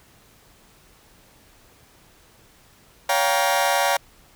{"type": "chord", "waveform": "sawtooth", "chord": "G half-diminished seventh", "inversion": "second", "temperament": "just", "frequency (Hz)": [564.5, 705.6, 784, 940.8], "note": ["Db5", "F5", "G5", "Bb5"], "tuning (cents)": [31, 18, 0, 16], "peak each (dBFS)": -20, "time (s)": [3.09, 3.97], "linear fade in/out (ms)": 5, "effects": ["pink hiss -54 dBFS RMS until 4.35 s"]}